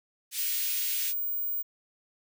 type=band-pass noise; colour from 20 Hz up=white; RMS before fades=-35 dBFS; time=0.31-1.14 s; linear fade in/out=50 ms; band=2100 to 14000 Hz; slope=24 dB/octave
type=tone; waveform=sine; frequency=15380 Hz; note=B9; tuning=47 cents flat; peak=-28 dBFS; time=0.37-1.63 s; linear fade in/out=20 ms
effects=none